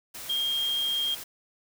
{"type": "tone in noise", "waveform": "sine", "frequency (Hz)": 3221, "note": "G7", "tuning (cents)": 46, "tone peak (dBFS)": -25, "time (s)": [0.29, 1.15], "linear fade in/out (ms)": 10, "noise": "white", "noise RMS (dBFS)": -40, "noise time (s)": [0.14, 1.24], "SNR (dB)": 12, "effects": []}